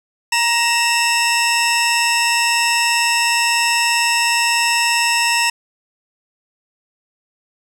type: tone pair together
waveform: 20% pulse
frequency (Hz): 940 / 2659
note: A#5 / E7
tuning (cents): +14 / +14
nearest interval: octave + tritone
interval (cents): 1800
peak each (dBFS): -12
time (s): 0.32-5.5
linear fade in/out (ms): 5
effects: low-pass 12000 Hz 12 dB/octave + 7-bit